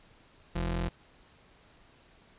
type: tone pair together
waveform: sawtooth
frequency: 42.9 / 85.8 Hz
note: F1 / F2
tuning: -30 / -30 cents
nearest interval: octave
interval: 1200 cents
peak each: -27 dBFS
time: 0.55-0.89 s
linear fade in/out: 10 ms
effects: pink hiss -60 dBFS RMS until 2.38 s + resampled to 8000 Hz